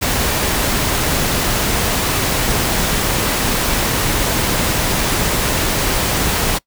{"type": "noise", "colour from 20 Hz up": "pink", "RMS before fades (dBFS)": -17, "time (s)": [0.01, 6.59], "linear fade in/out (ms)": 20, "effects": ["noise-tail reverb RT60 0.1 s tail -23 dB re dry"]}